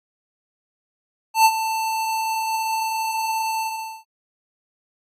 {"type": "tone with ADSR envelope", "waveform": "square", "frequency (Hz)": 888, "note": "A5", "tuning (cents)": 16, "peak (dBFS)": -10, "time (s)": [1.34, 4.04], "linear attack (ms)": 110, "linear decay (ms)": 53, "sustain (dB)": -12, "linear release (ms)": 470, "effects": ["AAC 48 kbps"]}